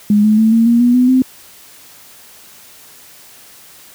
sine tone with pitch steps, 207.7 / 214.3 / 221.1 / 228.1 / 235.3 / 242.8 / 250.4 / 258.4 Hz, G#3 / A3 / A3 / A#3 / A#3 / B3 / B3 / C4, 0 / -45 / +9 / -37 / +16 / -29 / +24 / -21 cents, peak -7 dBFS, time 0.1-1.22 s, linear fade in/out 2 ms, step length 140 ms, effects white hiss -41 dBFS RMS until 3.94 s + high-pass 60 Hz 12 dB/octave

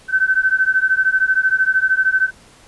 sine beating tone pair, 1525 / 1538 Hz, G6 / G6, -48 / -33 cents, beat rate 13 Hz, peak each -16 dBFS, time 0.08-2.31 s, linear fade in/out 50 ms, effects pink hiss -47 dBFS RMS until 2.67 s + resampled to 24000 Hz

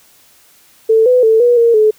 sine tone with pitch steps, 444.8 / 501 / 444 / 483.6 / 465.9 / 430.1 Hz, A4 / B4 / A4 / B4 / A#4 / A4, +19 / +25 / +16 / -36 / -1 / -39 cents, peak -6 dBFS, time 0.89-1.91 s, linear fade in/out 10 ms, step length 170 ms, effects white hiss -48 dBFS RMS until 1.98 s

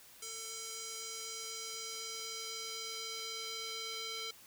square tone with band-pass filter sweep, 448 Hz, A4, 31 cents sharp, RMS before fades -43 dBFS, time 0.22-4.31 s, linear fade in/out 5 ms, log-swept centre 7200 to 4000 Hz, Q 1.7, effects white hiss -58 dBFS RMS until 4.46 s

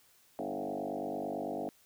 sine tone with frequency modulation, 487.3 Hz, B4, 23 cents flat, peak -34 dBFS, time 0.39-1.69 s, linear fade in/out 0 ms, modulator 49 Hz, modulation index 5.4, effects white hiss -65 dBFS RMS until 1.85 s

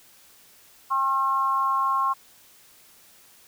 sine tone with amplitude modulation, 1076 Hz, C6, 48 cents sharp, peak -17 dBFS, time 0.9-2.14 s, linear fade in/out 20 ms, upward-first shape sine, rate 276 Hz, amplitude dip 70%, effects white hiss -54 dBFS RMS until 3.47 s

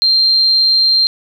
sine tone with amplitude modulation, 4171 Hz, C8, 6 cents flat, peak -7 dBFS, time 0.02-1.07 s, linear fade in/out 0 ms, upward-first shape sine, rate 139 Hz, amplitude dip 30%, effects 7-bit

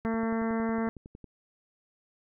harmonic tone, 225.8 Hz, A3, 45 cents sharp, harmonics 1 / 2 / 3 / 4 / 5 / 6 / 7 / 8 / 9, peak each -28 / -34 / -38 / -40 / -42 / -44 / -45 / -46 / -47 dBFS, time 0.05-0.89 s, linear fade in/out 0 ms
click train, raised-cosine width 3 ms, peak -32 dBFS, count 14, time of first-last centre 0.05-1.243 s, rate 10.9 Hz
effects none

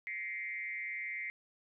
sine tone with frequency modulation, 2093 Hz, C7, in tune, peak -37 dBFS, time 0.07-1.3 s, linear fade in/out 0 ms, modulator 184 Hz, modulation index 0.86, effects none

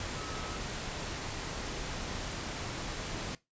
sine tone in noise, 1288 Hz, E6, 41 cents flat, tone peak -46 dBFS, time 0.17-0.56 s, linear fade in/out 2 ms, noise pink, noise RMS -38 dBFS, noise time 0-3.35 s, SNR -11 dB, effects noise-tail reverb RT60 0.2 s tail -19 dB re dry + resampled to 16000 Hz

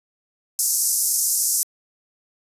white band-pass noise, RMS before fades -21 dBFS, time 0.59-1.63 s, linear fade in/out 0 ms, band 5400 to 13000 Hz, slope 48 dB/octave, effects resampled to 32000 Hz

